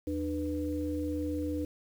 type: tone cluster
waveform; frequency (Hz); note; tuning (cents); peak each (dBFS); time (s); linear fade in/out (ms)
sine; 81.8 / 300.1 / 492.6; E2 / D4 / B4; -13 / +38 / -5; -37 / -32 / -38; 0.07-1.65; 5
effects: 9-bit